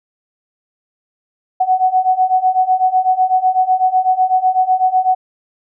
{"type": "beating tone pair", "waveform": "sine", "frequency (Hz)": [740, 748], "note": ["F#5", "F#5"], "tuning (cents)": [0, 19], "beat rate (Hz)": 8, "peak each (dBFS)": [-15, -13], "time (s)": [1.6, 5.15], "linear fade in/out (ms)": 10, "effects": []}